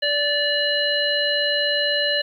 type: harmonic tone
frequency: 582 Hz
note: D5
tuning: 16 cents flat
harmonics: 1 / 3 / 5 / 7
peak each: -24 / -24 / -24 / -24 dBFS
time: 0.02-2.22 s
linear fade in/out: 10 ms
effects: 9-bit